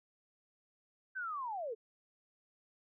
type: linear sweep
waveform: sine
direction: down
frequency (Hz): 1568 to 415.3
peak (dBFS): -37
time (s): 1.15-1.75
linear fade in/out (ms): 20
effects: none